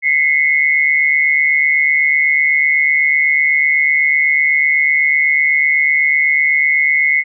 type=tone pair together; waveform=sine; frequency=2030 / 2178 Hz; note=B6 / C#7; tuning=+47 / -31 cents; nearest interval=minor second; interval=122 cents; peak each=-13 dBFS; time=0.02-7.24 s; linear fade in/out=50 ms; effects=none